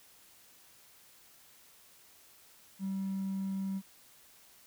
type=tone with hard clipping; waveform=triangle; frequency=193.2 Hz; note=G3; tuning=25 cents flat; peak=-33 dBFS; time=2.79-3.82 s; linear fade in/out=50 ms; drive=4 dB; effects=white hiss -60 dBFS RMS until 4.66 s